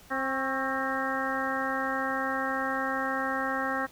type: harmonic tone with a mistuned harmonic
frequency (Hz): 265.3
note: C4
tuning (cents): +24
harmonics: 1 / 2 / 3 / 4 / 5 / 6 / 7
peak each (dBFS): -35 / -35 / -35 / -35 / -35 / -35 / -35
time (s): 0.1-3.87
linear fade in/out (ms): 20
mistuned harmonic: 4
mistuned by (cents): +53
effects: pink hiss -54 dBFS RMS until 3.91 s